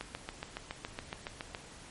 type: click train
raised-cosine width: 0.3 ms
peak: -21 dBFS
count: 12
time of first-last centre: 0.01-1.548 s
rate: 7.15 Hz
effects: pink hiss -51 dBFS RMS until 1.9 s + MP3 48 kbps